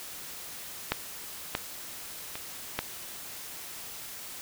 clicks, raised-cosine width 0.3 ms, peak -9 / -11 / -20 / -11 dBFS, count 4, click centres 0.92 / 1.551 / 2.355 / 2.79 s, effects white hiss -42 dBFS RMS until 4.41 s

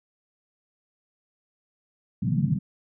pink band-pass noise, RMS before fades -24 dBFS, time 2.22-2.59 s, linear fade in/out 10 ms, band 120 to 220 Hz, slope 48 dB/octave, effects none

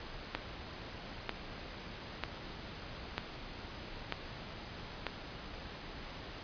click train, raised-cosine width 0.3 ms, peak -17 dBFS, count 6, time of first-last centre 0.35-5.067 s, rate 1.06 Hz, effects pink hiss -46 dBFS RMS until 6.43 s + resampled to 11025 Hz

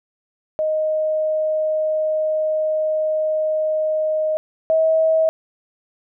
sine tone pair in turn, 622.3 / 640.2 Hz, D#5 / D#5, 0 / +49 cents, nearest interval unison, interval 49 cents, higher second, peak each -17 / -13 dBFS, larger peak second, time 0.59-4.37 / 4.7-5.29 s, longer first, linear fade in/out 0 ms, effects none

